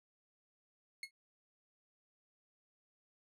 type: tone with exponential decay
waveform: 30% pulse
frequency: 2168 Hz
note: C#7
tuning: 39 cents flat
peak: -35 dBFS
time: 1.03-1.11 s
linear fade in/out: 2 ms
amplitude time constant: 16 ms
effects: low-pass 11000 Hz 12 dB/octave